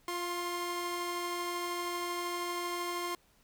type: tone pair together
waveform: sawtooth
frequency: 349.2 / 1060.4 Hz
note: F4 / C6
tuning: 0 / +23 cents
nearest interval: octave + perfect fifth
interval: 1923 cents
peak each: -33 / -33 dBFS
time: 0.08-3.15 s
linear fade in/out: 2 ms
effects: pink hiss -67 dBFS RMS until 3.43 s